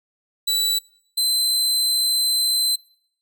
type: tone pair in turn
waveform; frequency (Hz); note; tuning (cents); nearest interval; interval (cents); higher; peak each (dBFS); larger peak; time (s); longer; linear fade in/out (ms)
sawtooth; 3951 / 4067; B7 / C8; 0 / -50; minor second; 50; second; -15; neither; 0.47-0.79 / 1.17-2.76; second; 10
effects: noise-tail reverb RT60 0.7 s tail -25 dB re dry